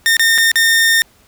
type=tone with dropouts; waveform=sawtooth; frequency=1823 Hz; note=A#6; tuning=39 cents flat; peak=-6 dBFS; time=0.06-1.02 s; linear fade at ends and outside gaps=0 ms; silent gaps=0.168-0.195 / 0.379-0.383 / 0.516-0.557 s; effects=pink hiss -51 dBFS RMS until 1.27 s